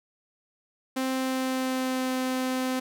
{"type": "tone with pitch glide", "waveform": "sawtooth", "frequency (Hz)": [261.6, 257.7], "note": ["C4", "C4"], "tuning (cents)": [0, -26], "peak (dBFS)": -22, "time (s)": [0.96, 2.8], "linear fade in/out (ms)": 10, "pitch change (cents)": -26, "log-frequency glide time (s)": [1.1, 2.13], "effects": []}